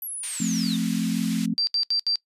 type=linear sweep; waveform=sine; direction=down; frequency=11840 to 3520 Hz; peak=-30 dBFS; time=0.02-0.76 s; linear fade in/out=2 ms
type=band-pass noise; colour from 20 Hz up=pink; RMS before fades=-38 dBFS; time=0.23-1.46 s; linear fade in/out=5 ms; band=2500 to 11000 Hz; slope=12 dB/octave
type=chord; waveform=sine; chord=F major; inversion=none; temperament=equal; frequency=174.61 / 220 / 261.6 Hz; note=F3 / A3 / C4; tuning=0 / 0 / 0 cents; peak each=-27 / -25 / -28 dBFS; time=0.4-1.54 s; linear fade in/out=5 ms
type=tone bursts; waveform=sine; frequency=4699 Hz; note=D8; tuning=in tune; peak=-20 dBFS; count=4; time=1.58-2.157 s; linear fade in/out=0 ms; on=91 ms; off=71 ms
effects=noise-tail reverb RT60 0.1 s tail -22 dB re dry + resampled to 32000 Hz

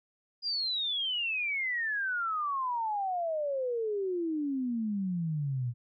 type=exponential sweep; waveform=sine; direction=down; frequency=4914 to 116.54 Hz; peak=-29 dBFS; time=0.42-5.74 s; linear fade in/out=50 ms; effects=none

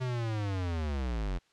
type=linear sweep; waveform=square; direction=down; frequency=130 to 42.26 Hz; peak=-31 dBFS; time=0-1.39 s; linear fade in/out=20 ms; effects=white hiss -68 dBFS RMS until 1.52 s + low-pass 5000 Hz 12 dB/octave

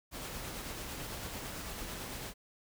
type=noise with tremolo; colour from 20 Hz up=pink; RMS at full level=-41 dBFS; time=0.11-2.34 s; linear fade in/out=50 ms; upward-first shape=sine; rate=9 Hz; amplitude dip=25%; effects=none

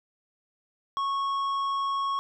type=tone with tanh clipping; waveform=sine; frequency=1102 Hz; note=C#6; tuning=11 cents flat; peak=-27 dBFS; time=0.97-2.19 s; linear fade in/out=0 ms; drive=8 dB; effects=none

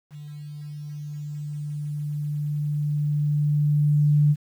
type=tone with level ramp; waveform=sine; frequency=147.8 Hz; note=D3; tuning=11 cents sharp; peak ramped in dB=-36 to -14 dBFS; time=0.1-4.36 s; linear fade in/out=50 ms; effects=9-bit

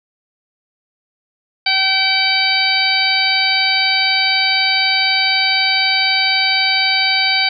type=harmonic tone; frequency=768 Hz; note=G5; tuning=36 cents flat; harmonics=1 / 2 / 3 / 4 / 5 / 6; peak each=-22 / -23 / -17 / -22 / -21 / -17 dBFS; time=1.66-7.49 s; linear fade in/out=5 ms; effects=none

